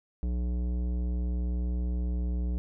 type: tone with tanh clipping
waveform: sine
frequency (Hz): 60.5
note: B1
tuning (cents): -35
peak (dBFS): -29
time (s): 0.23-2.58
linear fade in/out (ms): 0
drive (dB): 14
effects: none